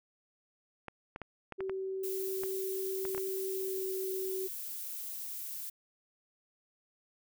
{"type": "clicks", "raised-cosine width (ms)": 0.5, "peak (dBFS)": -26, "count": 10, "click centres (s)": [0.883, 1.161, 1.217, 1.523, 1.606, 1.696, 2.435, 3.052, 3.148, 3.179]}
{"type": "tone with pitch glide", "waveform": "sine", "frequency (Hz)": [382.1, 378.6], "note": ["G4", "F#4"], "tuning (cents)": [-44, 40], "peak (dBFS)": -34, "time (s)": [1.58, 4.48], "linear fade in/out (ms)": 20, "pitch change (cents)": -16, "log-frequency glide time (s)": [3.49, 4.05]}
{"type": "noise", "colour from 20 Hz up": "violet", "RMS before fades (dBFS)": -41, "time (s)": [2.03, 5.7], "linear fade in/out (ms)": 10}
{"effects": []}